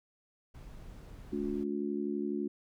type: noise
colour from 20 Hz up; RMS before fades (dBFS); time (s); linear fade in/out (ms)
brown; -48; 0.54-1.64; 10
type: harmonic tone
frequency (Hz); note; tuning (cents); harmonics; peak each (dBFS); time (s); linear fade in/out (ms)
72; D2; -34; 3 / 4 / 5; -36 / -36 / -36; 1.32-2.48; 10
effects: none